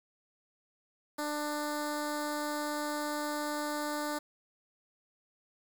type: tone with notch filter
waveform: 10% pulse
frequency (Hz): 297.1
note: D4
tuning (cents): +20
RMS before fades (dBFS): -35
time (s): 1.18-4.19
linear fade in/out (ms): 10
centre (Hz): 2500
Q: 1.2
effects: 9-bit